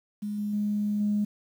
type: tone with level steps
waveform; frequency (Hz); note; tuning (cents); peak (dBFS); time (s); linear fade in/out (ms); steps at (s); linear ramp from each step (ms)
sine; 207.7; G#3; 0; -29 / -27 / -24 / -22; 0.22-1.25; 10; 0.38 / 0.53 / 1; 5
effects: tanh soft clip ceiling -18 dBFS + 9-bit